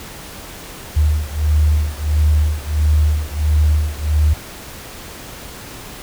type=beating tone pair; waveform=sine; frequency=75.2 / 76.7 Hz; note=D2 / D#2; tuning=+42 / -24 cents; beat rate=1.5 Hz; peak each=-15 / -16 dBFS; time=0.96-4.34 s; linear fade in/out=10 ms; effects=pink hiss -34 dBFS RMS until 6.02 s